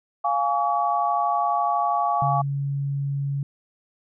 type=chord; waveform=sine; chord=Db major; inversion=first; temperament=equal with one note detuned; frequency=698.5 / 830.6 / 1135.3 Hz; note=F5 / Ab5 / Db6; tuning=0 / 0 / +41 cents; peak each=-24 dBFS; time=0.24-2.42 s; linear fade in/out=10 ms
type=tone; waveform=sine; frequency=140 Hz; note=C#3; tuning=18 cents sharp; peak=-23 dBFS; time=2.22-3.43 s; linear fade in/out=2 ms
effects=none